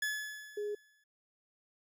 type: tone with exponential decay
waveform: 40% pulse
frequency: 1711 Hz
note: A6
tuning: 49 cents flat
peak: -30 dBFS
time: 0.02-1.04 s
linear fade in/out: 5 ms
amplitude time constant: 220 ms
type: tone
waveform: sine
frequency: 415.3 Hz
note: G#4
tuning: in tune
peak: -34 dBFS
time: 0.57-0.75 s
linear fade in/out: 5 ms
effects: none